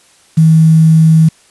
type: tone with quantisation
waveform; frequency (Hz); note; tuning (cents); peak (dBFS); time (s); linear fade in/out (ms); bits
sine; 160; D#3; +49; -3; 0.37-1.29; 10; 5
effects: white hiss -47 dBFS RMS until 1.5 s + resampled to 24000 Hz